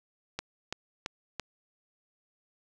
click train, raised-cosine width 0.2 ms, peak -16 dBFS, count 4, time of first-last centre 0.39-1.397 s, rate 2.98 Hz, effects none

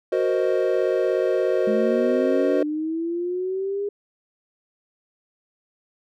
triangle chord, C half-diminished seventh, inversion second, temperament equal, 370 / 466.2 / 523.3 / 622.3 Hz, Gb4 / Bb4 / C5 / Eb5, 0 / 0 / 0 / 0 cents, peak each -21 / -23 / -22 / -24 dBFS, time 0.12-2.63 s, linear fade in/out 5 ms
sine linear sweep, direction up, 210 to 410 Hz, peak -23 dBFS, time 1.67-3.89 s, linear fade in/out 5 ms
effects none

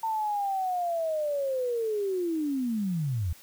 sine linear sweep, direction down, 903 to 75.9 Hz, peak -26 dBFS, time 0.03-3.33 s, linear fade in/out 5 ms, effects white hiss -53 dBFS RMS until 3.42 s

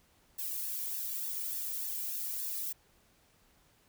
violet noise with flanger, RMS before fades -37 dBFS, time 0.38-2.73 s, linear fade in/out 10 ms, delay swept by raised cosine 1.1 to 1.74 ms, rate 3.4 Hz, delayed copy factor +0.8, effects pink hiss -67 dBFS RMS until 3.88 s

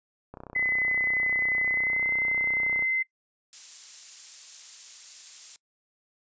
click train, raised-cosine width 1 ms, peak -27 dBFS, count 79, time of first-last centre 0.34-2.824 s, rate 31.4 Hz
sine tone with pitch glide, 2023 to 2062 Hz, B6 to C7, +41 to -26 cents, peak -23 dBFS, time 0.55-3.03 s, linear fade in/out 10 ms, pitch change +33 cents, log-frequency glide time 1.66-2.1 s
violet noise, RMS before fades -36 dBFS, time 3.53-5.56 s, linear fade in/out 0 ms
effects noise-tail reverb RT60 0.1 s tail -22 dB re dry + resampled to 16000 Hz

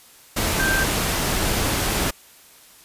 sine tone in noise, 1568 Hz, G6, in tune, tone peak -20 dBFS, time 0.59-0.84 s, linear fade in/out 10 ms, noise pink, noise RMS -22 dBFS, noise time 0.36-2.11 s, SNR -1 dB, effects white hiss -49 dBFS RMS until 2.84 s + resampled to 32000 Hz

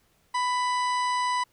harmonic tone, 993 Hz, B5, 9 cents sharp, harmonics 1 / 2 / 3 / 4 / 5 / 6 / 8 / 9, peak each -24 / -33 / -40 / -40 / -41 / -46 / -47 / -46 dBFS, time 0.34-1.44 s, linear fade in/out 10 ms, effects pink hiss -66 dBFS RMS until 1.52 s

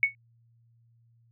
sine tone with exponential decay, 2217 Hz, C#7, in tune, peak -15 dBFS, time 0.03-0.15 s, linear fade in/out 1 ms, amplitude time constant 24 ms, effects added 116 Hz sine -60 dBFS peak until 1.31 s

